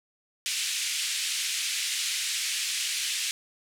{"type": "band-pass noise", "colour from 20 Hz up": "pink", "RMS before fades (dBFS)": -30, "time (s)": [0.46, 3.31], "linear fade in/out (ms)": 0, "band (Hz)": [2300, 9900], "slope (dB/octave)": 24, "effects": []}